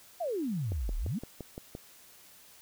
sine exponential two-way sweep, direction down then up, 740 to 34.15 to 264.9 Hz, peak -30 dBFS, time 0.2-1.19 s, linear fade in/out 10 ms, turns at 0.97 s
click train, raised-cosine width 2 ms, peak -26 dBFS, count 7, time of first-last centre 0.72-1.751 s, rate 5.82 Hz
effects white hiss -56 dBFS RMS until 2.61 s

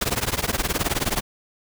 pink noise with tremolo, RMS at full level -20 dBFS, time 0.01-1.21 s, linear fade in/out 5 ms, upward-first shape triangle, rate 19 Hz, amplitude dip 100%, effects none

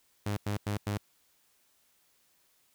sawtooth tone bursts, 102.7 Hz, G#2, 19 cents flat, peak -26 dBFS, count 4, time 0.26-0.976 s, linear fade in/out 5 ms, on 110 ms, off 92 ms, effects white hiss -69 dBFS RMS until 2.74 s

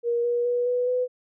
sine tone with pitch steps, 473 / 479.6 / 486.3 / 493.1 / 500 Hz, A#4 / A#4 / B4 / B4 / B4, +25 / +49 / -27 / -3 / +21 cents, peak -21 dBFS, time 0.03-1.08 s, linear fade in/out 50 ms, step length 210 ms, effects none

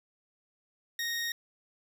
20% pulse tone, 1864.7 Hz, A#6, in tune, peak -26 dBFS, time 0.99-1.32 s, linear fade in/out 2 ms, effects none

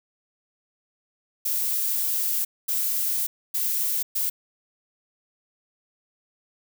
violet noise bursts at uneven times, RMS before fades -25 dBFS, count 4, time 1.45-2.45 / 2.68-3.27 / 3.54-4.03 / 4.15-4.3 s, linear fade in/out 10 ms, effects none

